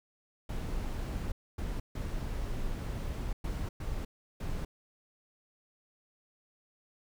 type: noise bursts at uneven times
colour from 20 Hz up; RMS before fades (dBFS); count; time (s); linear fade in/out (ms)
brown; -35; 6; 0.49-1.32 / 1.58-1.8 / 1.95-3.33 / 3.44-3.69 / 3.8-4.05 / 4.4-4.65; 5
effects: none